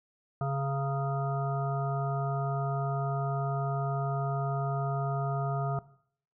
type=harmonic tone with a mistuned harmonic; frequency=138.2 Hz; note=C#3; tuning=5 cents flat; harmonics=1 / 3 / 5 / 7 / 9 / 10; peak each=-29 / -40 / -35 / -45 / -39 / -48 dBFS; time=0.41-5.79 s; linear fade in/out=2 ms; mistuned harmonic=7; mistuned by=-58 cents; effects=noise-tail reverb RT60 0.6 s tail -18 dB re dry